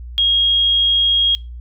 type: tone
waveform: sine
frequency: 3269 Hz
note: G#7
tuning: 28 cents flat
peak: -12 dBFS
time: 0.18-1.35 s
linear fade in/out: 0 ms
effects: noise-tail reverb RT60 0.3 s tail -24 dB re dry + added 60 Hz sine -29 dBFS peak until 1.6 s